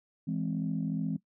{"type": "chord", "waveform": "sine", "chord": "E augmented", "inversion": "none", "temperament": "equal", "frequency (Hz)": [164.81, 207.7, 261.6], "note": ["E3", "G#3", "B#3"], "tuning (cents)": [0, 0, 0], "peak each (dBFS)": [-32, -34, -34], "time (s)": [0.27, 1.17], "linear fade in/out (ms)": 10, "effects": ["noise-tail reverb RT60 0.1 s tail -18 dB re dry", "tanh soft clip ceiling -21 dBFS"]}